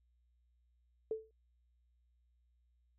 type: tone with exponential decay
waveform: sine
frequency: 440 Hz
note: A4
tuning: in tune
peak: -31 dBFS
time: 1.11-1.31 s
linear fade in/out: 2 ms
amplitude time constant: 42 ms
effects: added 60 Hz sine -70 dBFS peak until 2.98 s